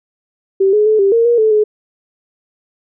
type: tone with pitch steps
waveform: sine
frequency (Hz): 387.3 / 421.8 / 432.7 / 393.8 / 461.6 / 474.7 / 436.6 / 424.8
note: G4 / G#4 / A4 / G4 / A#4 / A#4 / A4 / G#4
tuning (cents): -21 / +27 / -29 / +8 / -17 / +31 / -13 / +39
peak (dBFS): -8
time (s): 0.6-1.64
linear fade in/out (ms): 10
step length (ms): 130
effects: none